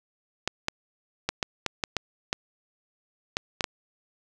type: clicks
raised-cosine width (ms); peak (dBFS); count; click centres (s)
0.2; -8; 11; 0.476 / 0.684 / 1.29 / 1.428 / 1.663 / 1.838 / 1.967 / 2.329 / 3.369 / 3.608 / 3.642
effects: none